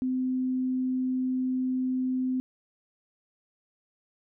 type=tone; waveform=sine; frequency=256.7 Hz; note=C4; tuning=33 cents flat; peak=-25 dBFS; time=0.02-2.4 s; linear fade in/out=0 ms; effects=none